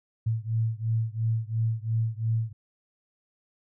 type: beating tone pair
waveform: sine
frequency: 111.4 / 114.3 Hz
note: A2 / A#2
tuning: +22 / -34 cents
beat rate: 2.9 Hz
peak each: -27 / -28 dBFS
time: 0.26-2.53 s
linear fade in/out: 10 ms
effects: none